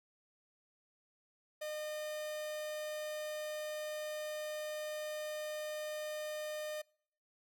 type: tone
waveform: 45% pulse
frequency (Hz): 609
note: D#5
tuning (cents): -37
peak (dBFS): -39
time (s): 1.61-6.82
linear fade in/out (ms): 10
effects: noise-tail reverb RT60 0.6 s tail -26 dB re dry